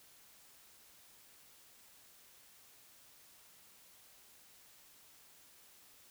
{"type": "silence", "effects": ["white hiss -62 dBFS RMS until 6.1 s"]}